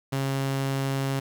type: tone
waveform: sawtooth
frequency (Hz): 136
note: C#3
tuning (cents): -33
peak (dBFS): -21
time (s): 0.12-1.2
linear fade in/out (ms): 10
effects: 8-bit